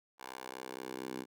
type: tone with high-pass filter sweep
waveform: 10% pulse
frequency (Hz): 64.4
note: C2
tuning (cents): -27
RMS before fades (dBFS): -44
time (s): 0.18-1.26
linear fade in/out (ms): 50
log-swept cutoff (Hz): 800 to 270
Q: 1.4
effects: none